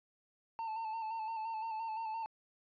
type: tone with vibrato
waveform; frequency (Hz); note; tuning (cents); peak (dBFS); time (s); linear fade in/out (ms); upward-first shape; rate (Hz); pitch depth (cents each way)
triangle; 890; A5; +20; -35; 0.59-2.26; 0; square; 5.8; 35
effects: resampled to 11025 Hz